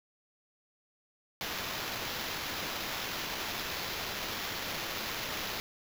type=noise with sample-and-hold; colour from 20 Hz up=blue; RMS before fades=-37 dBFS; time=1.41-5.6 s; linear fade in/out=0 ms; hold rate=8820 Hz; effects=none